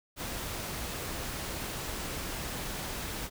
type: noise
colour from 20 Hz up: pink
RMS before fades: -37 dBFS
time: 0.16-3.3 s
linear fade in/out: 50 ms
effects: none